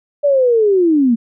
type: linear sweep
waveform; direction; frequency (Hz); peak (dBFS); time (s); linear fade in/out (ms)
sine; down; 587.3 to 221.2; -9; 0.23-1.16; 20
effects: none